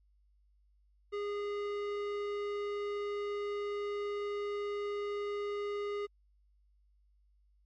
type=tone with tanh clipping; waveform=sine; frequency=410 Hz; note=G#4; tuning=22 cents flat; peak=-36 dBFS; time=1.12-6.07 s; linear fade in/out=20 ms; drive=16 dB; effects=added 50 Hz sine -65 dBFS peak until 7.65 s + MP3 48 kbps